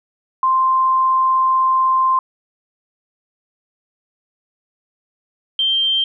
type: tone pair in turn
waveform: sine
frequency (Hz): 1046 / 3152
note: C6 / G7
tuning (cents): -1 / +9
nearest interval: octave + perfect fifth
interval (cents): 1910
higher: second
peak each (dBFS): -12 / -14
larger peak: first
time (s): 0.43-2.19 / 5.59-6.04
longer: first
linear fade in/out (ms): 2
effects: none